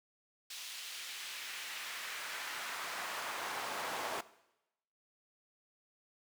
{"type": "noise with high-pass filter sweep", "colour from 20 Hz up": "brown", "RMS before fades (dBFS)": -42, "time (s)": [0.5, 4.21], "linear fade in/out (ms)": 5, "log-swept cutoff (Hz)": [3600, 720], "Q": 1.1, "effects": ["noise-tail reverb RT60 0.9 s tail -18 dB re dry"]}